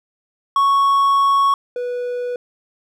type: tone pair in turn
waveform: triangle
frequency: 1108.7 / 490.5 Hz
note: C#6 / B4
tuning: 0 / -12 cents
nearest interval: octave + major second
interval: 1412 cents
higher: first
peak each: -10 / -19 dBFS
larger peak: first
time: 0.56-1.54 / 1.76-2.36 s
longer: first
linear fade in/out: 2 ms
effects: none